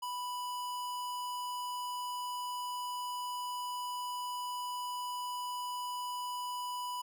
square tone, 988 Hz, B5, in tune, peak -37 dBFS, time 0.02-7.02 s, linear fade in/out 10 ms, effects none

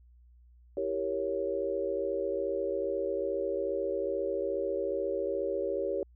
sine chord, E diminished seventh, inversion none, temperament equal, 329.6 / 392 / 466.2 / 554.4 Hz, E4 / G4 / Bb4 / Db5, 0 / 0 / 0 / 0 cents, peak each -39 / -33 / -36 / -33 dBFS, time 0.77-6.03 s, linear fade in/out 2 ms, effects added 60 Hz sine -55 dBFS peak until 6.15 s

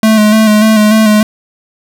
square tone with vibrato, 215.5 Hz, A3, 36 cents flat, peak -5 dBFS, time 0.03-1.23 s, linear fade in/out 2 ms, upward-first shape square, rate 3.4 Hz, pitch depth 29 cents each way, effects none

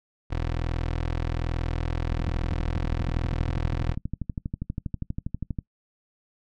20% pulse tone, 41.2 Hz, E1, in tune, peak -21 dBFS, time 0.3-3.95 s, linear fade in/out 20 ms
click train, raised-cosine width 5 ms, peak -17 dBFS, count 44, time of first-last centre 2.12-5.588 s, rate 12.4 Hz
effects noise-tail reverb RT60 0.1 s tail -22 dB re dry + low-pass 4000 Hz 12 dB/octave

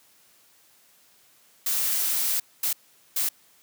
blue noise bursts at uneven times, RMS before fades -25 dBFS, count 3, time 1.66-2.4 / 2.63-2.73 / 3.16-3.29 s, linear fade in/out 5 ms, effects white hiss -59 dBFS RMS until 3.62 s + high-pass 100 Hz 12 dB/octave

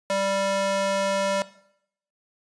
square tone with high-pass filter, 196 Hz, G3, in tune, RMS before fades -24 dBFS, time 0.1-1.42 s, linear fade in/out 0 ms, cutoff 500 Hz, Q 1.8, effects noise-tail reverb RT60 0.7 s tail -17 dB re dry + resampled to 22050 Hz

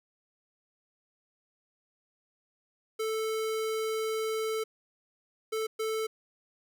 square tone bursts at uneven times, 440 Hz, A4, in tune, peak -30 dBFS, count 3, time 2.99-4.64 / 5.52-5.67 / 5.79-6.07 s, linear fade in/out 10 ms, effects none

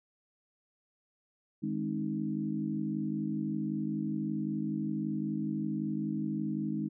harmonic tone with a mistuned harmonic, 51.91 Hz, G#1, in tune, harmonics 3 / 4 / 5 / 6, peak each -38 / -34 / -39 / -36 dBFS, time 1.62-6.89 s, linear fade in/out 20 ms, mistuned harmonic 5, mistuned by +44 cents, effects none

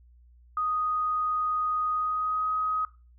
sine tone with pitch glide, 1244.5 to 1260.4 Hz, D#6 to D#6, 0 to +22 cents, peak -25 dBFS, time 0.57-2.85 s, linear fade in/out 2 ms, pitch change +22 cents, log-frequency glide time 1.92-2.5 s, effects noise-tail reverb RT60 0.3 s tail -18 dB re dry + added 60 Hz sine -53 dBFS peak until 3.18 s

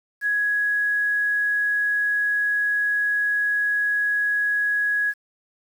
sine tone with quantisation, 1670 Hz, G#6, 9 cents sharp, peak -19 dBFS, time 0.21-5.14 s, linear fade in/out 50 ms, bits 8, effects none

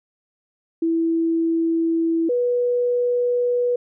sine tone pair in turn, 329.6 / 488.2 Hz, E4 / B4, 0 / -20 cents, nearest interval perfect fifth, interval 680 cents, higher second, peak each -17 dBFS, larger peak neither, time 0.82-2.29 / 2.29-3.76 s, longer neither, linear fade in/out 5 ms, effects none

